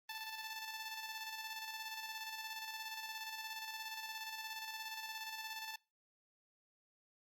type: tone with tremolo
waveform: 10% pulse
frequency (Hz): 880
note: A5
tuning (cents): 0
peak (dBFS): -34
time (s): 0.09-5.76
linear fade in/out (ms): 5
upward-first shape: square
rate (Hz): 17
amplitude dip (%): 40
effects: noise-tail reverb RT60 0.3 s tail -25 dB re dry + Opus 32 kbps